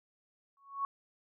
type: tone with exponential growth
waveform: sine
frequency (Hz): 1108.7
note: C#6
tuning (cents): 0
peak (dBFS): -28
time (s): 0.57-0.85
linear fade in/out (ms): 1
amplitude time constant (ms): 59
effects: none